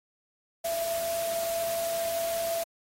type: tone in noise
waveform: sine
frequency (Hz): 669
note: E5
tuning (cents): +25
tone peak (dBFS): -28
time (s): 0.64-2.64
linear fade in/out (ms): 10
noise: white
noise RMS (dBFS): -37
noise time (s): 0.64-2.64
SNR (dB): +6
effects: AAC 48 kbps